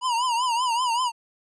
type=tone with vibrato; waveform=square; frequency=969 Hz; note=B5; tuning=33 cents flat; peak=-22 dBFS; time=0.01-1.12 s; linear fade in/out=50 ms; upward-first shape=triangle; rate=5.2 Hz; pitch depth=130 cents each way; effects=resampled to 22050 Hz